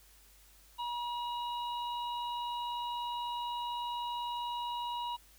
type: harmonic tone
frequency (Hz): 959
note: A#5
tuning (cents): +49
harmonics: 1 / 3 / 4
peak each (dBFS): -35 / -45 / -47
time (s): 0.78-5.17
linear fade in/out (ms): 20
effects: added 50 Hz sine -62 dBFS peak until 5.38 s + white hiss -62 dBFS RMS until 5.38 s

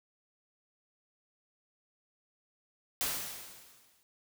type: noise with exponential decay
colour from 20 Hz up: white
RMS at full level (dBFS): -31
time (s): 3.01-4.03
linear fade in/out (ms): 0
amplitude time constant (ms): 220
effects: none

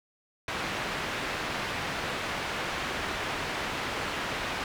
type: low-pass noise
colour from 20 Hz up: white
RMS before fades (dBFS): -33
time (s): 0.48-4.64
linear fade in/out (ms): 2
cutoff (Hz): 2300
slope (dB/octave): 12
effects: none

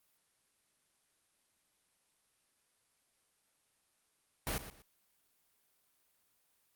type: noise with echo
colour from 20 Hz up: pink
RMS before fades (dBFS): -36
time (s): 4.47-4.58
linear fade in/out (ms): 0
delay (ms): 120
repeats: 2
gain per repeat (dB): -12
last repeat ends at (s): 4.82
effects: white hiss -75 dBFS RMS until 6.75 s + Opus 32 kbps

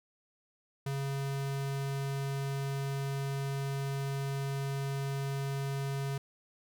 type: tone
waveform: square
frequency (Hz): 137.9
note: C#3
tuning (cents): -9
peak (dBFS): -33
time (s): 0.86-6.18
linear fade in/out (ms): 5
effects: none

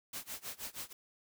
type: noise with tremolo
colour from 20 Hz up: white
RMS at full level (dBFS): -41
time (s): 0.13-0.93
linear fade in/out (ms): 5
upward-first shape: sine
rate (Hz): 6.3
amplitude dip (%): 95
effects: none

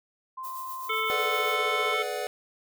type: tone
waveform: sine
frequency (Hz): 1042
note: C6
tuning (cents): -7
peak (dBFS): -34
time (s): 0.37-1.94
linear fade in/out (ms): 10
type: noise with tremolo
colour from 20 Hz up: violet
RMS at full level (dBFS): -41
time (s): 0.43-1.57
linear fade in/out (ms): 20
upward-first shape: triangle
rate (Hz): 7.8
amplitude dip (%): 55
type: harmonic tone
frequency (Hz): 440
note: A4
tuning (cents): 0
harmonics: 1 / 3 / 5 / 7 / 8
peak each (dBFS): -34 / -30 / -29 / -37 / -38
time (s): 0.89-2.03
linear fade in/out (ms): 10
type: chord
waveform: square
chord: G# half-diminished seventh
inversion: none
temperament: equal with one note detuned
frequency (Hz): 425 / 493.9 / 587.3 / 740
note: G#4 / B4 / D5 / F#5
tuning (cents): +40 / 0 / 0 / 0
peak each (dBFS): -36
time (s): 1.1-2.27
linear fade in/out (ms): 0
effects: none

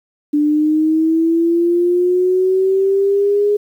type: linear sweep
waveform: sine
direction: up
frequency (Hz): 293.7 to 415.3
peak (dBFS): -11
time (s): 0.33-3.57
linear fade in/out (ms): 10
effects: 8-bit

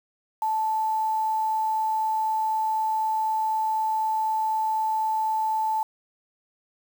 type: tone with quantisation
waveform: sine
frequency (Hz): 876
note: A5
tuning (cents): -8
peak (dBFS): -22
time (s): 0.42-5.83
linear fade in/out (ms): 2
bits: 7
effects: none

